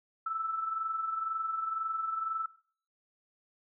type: tone with amplitude modulation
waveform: sine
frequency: 1318.5 Hz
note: E6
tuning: in tune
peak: -29 dBFS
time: 0.26-2.46 s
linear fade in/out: 5 ms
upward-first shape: sine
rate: 22 Hz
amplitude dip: 55%
effects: noise-tail reverb RT60 0.5 s tail -20 dB re dry